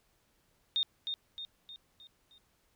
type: tone with echo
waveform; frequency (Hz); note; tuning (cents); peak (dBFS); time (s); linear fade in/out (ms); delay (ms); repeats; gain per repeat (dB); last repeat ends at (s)
sine; 3671; A#7; -27; -27; 0.76-0.83; 0; 310; 5; -6; 2.38
effects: pink hiss -72 dBFS RMS until 2.75 s